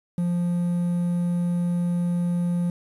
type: tone with quantisation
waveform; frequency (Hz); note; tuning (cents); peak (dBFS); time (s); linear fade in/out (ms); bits
triangle; 174.61; F3; 0; -19; 0.18-2.7; 2; 8
effects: resampled to 22050 Hz